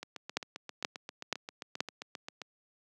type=two click trains; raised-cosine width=0.2 ms; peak=-12 / -23 dBFS; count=4 / 19; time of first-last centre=0.37-1.805 / 0.03-2.417 s; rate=2.09 / 7.54 Hz; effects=high-pass 200 Hz 12 dB/octave